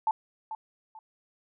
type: tone with echo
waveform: sine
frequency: 880 Hz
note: A5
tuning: in tune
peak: -22 dBFS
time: 0.07-0.11 s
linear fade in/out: 2 ms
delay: 440 ms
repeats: 2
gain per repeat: -11 dB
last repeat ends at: 0.99 s
effects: none